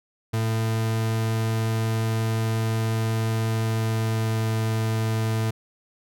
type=tone with pitch glide; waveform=40% pulse; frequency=111.8 to 111.03 Hz; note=A2 to A2; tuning=+28 to +16 cents; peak=-21 dBFS; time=0.33-5.51 s; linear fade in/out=10 ms; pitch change=-12 cents; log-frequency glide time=3.46-4.53 s; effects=none